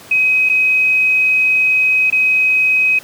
sine tone with dropouts, 2529 Hz, D#7, 28 cents sharp, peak -10 dBFS, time 0.11-2.99 s, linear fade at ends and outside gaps 5 ms, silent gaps 0.491-0.496 / 2.102-2.124 s, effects pink hiss -38 dBFS RMS until 3.03 s + high-pass 150 Hz 12 dB/octave

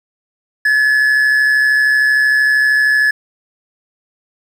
triangle tone with amplitude modulation, 1712 Hz, A6, 48 cents flat, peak -6 dBFS, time 0.65-3.11 s, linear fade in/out 5 ms, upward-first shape sine, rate 133 Hz, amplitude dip 40%, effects 7-bit

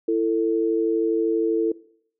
sine tone pair together, 333.2 / 445.7 Hz, E4 / A4, +19 / +22 cents, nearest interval perfect fourth, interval 503 cents, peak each -21 dBFS, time 0.08-1.72 s, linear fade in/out 5 ms, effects noise-tail reverb RT60 0.6 s tail -20 dB re dry

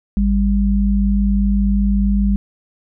sine tone pair together, 52.55 / 199.5 Hz, G#1 / G3, +21 / +31 cents, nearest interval octave + major seventh, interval 2310 cents, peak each -15 dBFS, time 0.17-2.36 s, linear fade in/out 0 ms, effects none

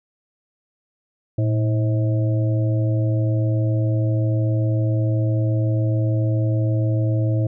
harmonic tone with a mistuned harmonic, 106.8 Hz, G#2, 49 cents sharp, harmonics 1 / 3 / 5 / 6, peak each -17 / -27 / -31 / -33 dBFS, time 1.38-7.47 s, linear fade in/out 5 ms, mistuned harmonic 1, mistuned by +110 cents, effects none

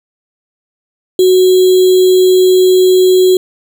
sine tone with sample-and-hold, 370 Hz, F#4, in tune, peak -4 dBFS, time 1.19-3.37 s, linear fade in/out 2 ms, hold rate 3675 Hz, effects none

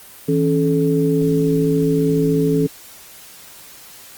sine tone cluster, 162.1 / 276.4 / 433 Hz, E3 / C#4 / A4, -29 / -5 / -28 cents, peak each -18 dBFS, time 0.28-2.67 s, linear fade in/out 10 ms, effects white hiss -41 dBFS RMS until 4.17 s + Opus 24 kbps

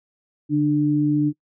sine tone pair together, 145.7 / 297.5 Hz, D3 / D4, -13 / +22 cents, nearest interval octave, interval 1235 cents, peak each -22 / -17 dBFS, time 0.49-1.33 s, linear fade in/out 50 ms, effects noise-tail reverb RT60 0.1 s tail -24 dB re dry

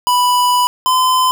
square tone pair in turn, 988 / 1022.3 Hz, B5 / C6, 0 / -41 cents, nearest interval minor second, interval 59 cents, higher second, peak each -11 dBFS, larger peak neither, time 0.07-0.67 / 0.86-1.31 s, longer first, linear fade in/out 0 ms, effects none

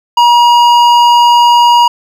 triangle tone with hard clipping, 955 Hz, A#5, 42 cents sharp, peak -5 dBFS, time 0.17-1.88 s, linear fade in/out 5 ms, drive 14 dB, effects none

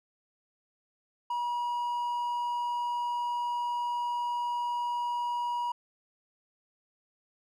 triangle tone, 962 Hz, B5, 46 cents flat, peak -27 dBFS, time 1.3-5.72 s, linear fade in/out 5 ms, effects none

